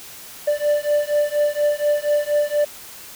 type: beating tone pair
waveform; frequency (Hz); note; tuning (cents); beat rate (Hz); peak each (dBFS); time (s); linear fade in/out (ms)
triangle; 587.3 / 591.5; D5 / D5; 0 / +12; 4.2; -18 / -18; 0.47-2.65; 10
effects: white hiss -39 dBFS RMS until 3.15 s